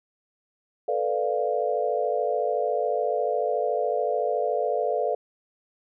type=chord; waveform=sine; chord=B half-diminished seventh; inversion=third; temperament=equal; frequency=440 / 493.9 / 587.3 / 698.5 Hz; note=A4 / B4 / D5 / F5; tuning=0 / 0 / 0 / 0 cents; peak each=-28 dBFS; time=0.88-5.15 s; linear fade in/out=5 ms; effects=none